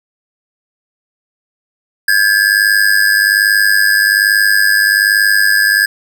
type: ring-modulated tone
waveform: square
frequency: 1657 Hz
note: G#6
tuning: 4 cents flat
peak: -6 dBFS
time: 2.08-5.86 s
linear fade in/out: 5 ms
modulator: 50.6 Hz
effects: none